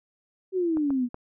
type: exponential sweep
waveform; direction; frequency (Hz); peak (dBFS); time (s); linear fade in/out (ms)
sine; down; 385.4 to 237.3; -22; 0.52-1.09; 50
type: clicks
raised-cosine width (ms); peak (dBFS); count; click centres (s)
1; -24; 3; 0.771 / 0.905 / 1.144
effects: none